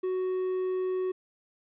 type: tone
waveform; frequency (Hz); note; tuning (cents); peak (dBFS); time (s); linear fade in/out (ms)
triangle; 371; F#4; +5; -25; 0.03-1.12; 10
effects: resampled to 8000 Hz + 11-bit